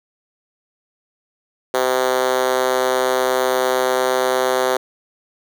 5% pulse tone with high-pass filter, 128.6 Hz, C3, 30 cents flat, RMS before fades -18 dBFS, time 1.74-4.77 s, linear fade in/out 2 ms, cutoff 440 Hz, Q 2.9, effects 8-bit

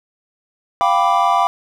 triangle chord, G dominant seventh, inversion third, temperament equal, 698.5 / 784 / 987.8 / 1174.7 Hz, F5 / G5 / B5 / D6, 0 / 0 / 0 / 0 cents, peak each -16 dBFS, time 0.81-1.47 s, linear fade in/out 0 ms, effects none

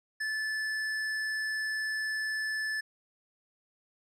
triangle tone with hard clipping, 1742 Hz, A6, 18 cents flat, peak -32 dBFS, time 0.2-2.81 s, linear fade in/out 10 ms, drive 13 dB, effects none

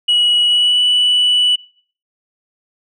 sine tone with pitch glide, 2919 to 2961 Hz, F#7 to F#7, -24 to +1 cents, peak -8 dBFS, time 0.08-1.56 s, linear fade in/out 10 ms, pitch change +25 cents, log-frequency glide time 0.42-0.81 s, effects noise-tail reverb RT60 0.5 s tail -23 dB re dry + tanh soft clip ceiling -8 dBFS

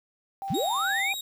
sine tone with tremolo, 784 Hz, G5, in tune, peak -30 dBFS, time 0.42-1.14 s, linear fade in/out 0 ms, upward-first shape sine, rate 2.5 Hz, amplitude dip 35%
click train, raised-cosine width 0.2 ms, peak -34 dBFS, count 89, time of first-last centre 0.48-1.007 s, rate 167 Hz
sine linear sweep, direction up, 110 to 2450 Hz, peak -25 dBFS, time 0.5-1.13 s, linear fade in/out 5 ms
sawtooth tone with vibrato, 3729 Hz, A#7, in tune, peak -29 dBFS, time 0.54-1.21 s, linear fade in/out 5 ms, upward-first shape triangle, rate 3.6 Hz, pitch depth 40 cents each way
effects 9-bit

